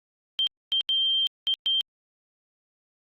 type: tone bursts at uneven times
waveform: sine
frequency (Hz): 3156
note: G7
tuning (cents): +11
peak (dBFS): -21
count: 5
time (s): 0.39-0.47 / 0.72-0.81 / 0.89-1.27 / 1.47-1.54 / 1.66-1.81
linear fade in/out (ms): 0
effects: Opus 48 kbps